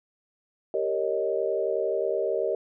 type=chord; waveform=sine; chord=Eb dominant seventh; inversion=first; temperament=equal with one note detuned; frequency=392 / 462.9 / 554.4 / 622.3 Hz; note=G4 / Bb4 / Db5 / Eb5; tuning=0 / -12 / 0 / 0 cents; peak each=-29 / -29 / -31 / -29 dBFS; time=0.74-2.55 s; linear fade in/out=2 ms; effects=none